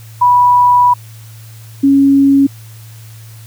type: tone pair in turn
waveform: sine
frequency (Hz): 981 / 276.4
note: B5 / C#4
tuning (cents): -12 / -5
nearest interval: octave + minor seventh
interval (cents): 2193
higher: first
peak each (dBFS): -5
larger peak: neither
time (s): 0.21-0.94 / 1.83-2.47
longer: first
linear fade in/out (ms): 10
effects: added 111 Hz sine -32 dBFS peak until 3.46 s + white hiss -42 dBFS RMS until 3.46 s